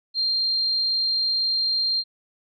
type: tone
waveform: sine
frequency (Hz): 4186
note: C8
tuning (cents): 0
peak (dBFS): -20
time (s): 0.14-2.04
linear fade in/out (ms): 50
effects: none